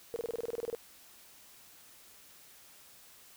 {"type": "tone bursts", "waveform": "sine", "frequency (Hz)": 466.2, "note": "A#4", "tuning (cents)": 0, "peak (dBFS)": -32, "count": 13, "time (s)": [0.14, 0.749], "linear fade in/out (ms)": 0, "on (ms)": 21, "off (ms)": 28, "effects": ["white hiss -57 dBFS RMS until 3.36 s"]}